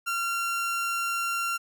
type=tone; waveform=30% pulse; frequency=1376 Hz; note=F6; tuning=26 cents flat; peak=-24 dBFS; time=0.06-1.58 s; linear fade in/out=20 ms; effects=none